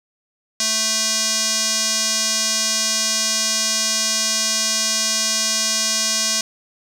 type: tone with band-pass filter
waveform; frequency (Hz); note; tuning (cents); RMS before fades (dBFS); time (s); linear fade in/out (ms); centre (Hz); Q
square; 220; A3; 0; -20; 0.6-6.41; 2; 5900; 2.5
effects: 7-bit